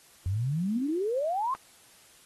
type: exponential sweep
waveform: sine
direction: up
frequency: 87.31 to 1108.7 Hz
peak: -26 dBFS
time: 0.26-1.55 s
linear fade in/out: 0 ms
effects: white hiss -57 dBFS RMS until 2.25 s + AAC 32 kbps